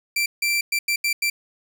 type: tone bursts at uneven times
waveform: sawtooth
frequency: 2349 Hz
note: D7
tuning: in tune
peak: -16 dBFS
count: 6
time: 0.16-0.26 / 0.42-0.61 / 0.72-0.79 / 0.88-0.96 / 1.04-1.13 / 1.22-1.3 s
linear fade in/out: 5 ms
effects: 9-bit